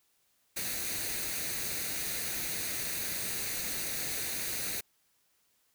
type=noise with comb filter; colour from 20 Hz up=white; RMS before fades=-35 dBFS; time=0.56-4.81 s; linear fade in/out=10 ms; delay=0.47 ms; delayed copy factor=+0.55; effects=white hiss -72 dBFS RMS until 5.74 s